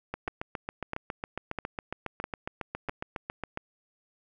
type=two click trains; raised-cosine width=0.5 ms; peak=-18 / -17 dBFS; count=26 / 5; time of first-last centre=0.14-3.574 / 0.28-2.894 s; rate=7.28 / 1.53 Hz; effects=none